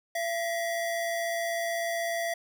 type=tone pair together; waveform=square; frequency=676.7 / 1914 Hz; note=E5 / A#6; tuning=+45 / +45 cents; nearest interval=octave + tritone; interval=1800 cents; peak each=-30 / -36 dBFS; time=0.15-2.34 s; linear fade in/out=5 ms; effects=none